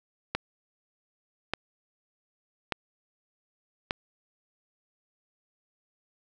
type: click train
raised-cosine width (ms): 0.3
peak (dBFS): -11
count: 4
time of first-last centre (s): 0.35-3.909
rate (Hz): 0.843
effects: none